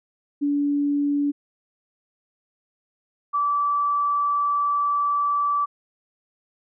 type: tone pair in turn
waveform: sine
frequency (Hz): 287.3 / 1157.9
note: D4 / D6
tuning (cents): -38 / -25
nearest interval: 2 octaves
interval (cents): 2413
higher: second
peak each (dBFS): -19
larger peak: neither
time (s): 0.41-1.32 / 3.33-5.66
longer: second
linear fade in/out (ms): 20
effects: none